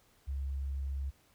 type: tone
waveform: sine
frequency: 68.4 Hz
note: C#2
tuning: 23 cents flat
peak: -33 dBFS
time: 0.27-1.11 s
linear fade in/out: 20 ms
effects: pink hiss -67 dBFS RMS until 1.34 s